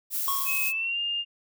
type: noise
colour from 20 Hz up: violet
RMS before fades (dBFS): -29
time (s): 0.1-0.73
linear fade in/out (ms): 50
type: tone with exponential decay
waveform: square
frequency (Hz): 1098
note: C#6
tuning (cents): -17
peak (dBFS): -26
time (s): 0.28-0.93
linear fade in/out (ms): 0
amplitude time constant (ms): 140
type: tone with pitch glide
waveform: sine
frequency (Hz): 2566 to 2814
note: E7 to F7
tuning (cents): -47 to +12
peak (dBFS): -26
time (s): 0.45-1.25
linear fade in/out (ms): 50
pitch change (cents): +159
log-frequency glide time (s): 0.65-0.99
effects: none